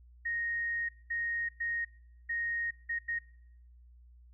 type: tone bursts at uneven times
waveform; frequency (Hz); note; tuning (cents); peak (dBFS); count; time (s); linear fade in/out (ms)
sine; 1864.7; A#6; 0; -31; 6; 0.25-0.89 / 1.1-1.49 / 1.6-1.85 / 2.29-2.71 / 2.89-2.99 / 3.08-3.19; 10
effects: noise-tail reverb RT60 0.8 s tail -23 dB re dry + added 60 Hz sine -54 dBFS peak until 4.33 s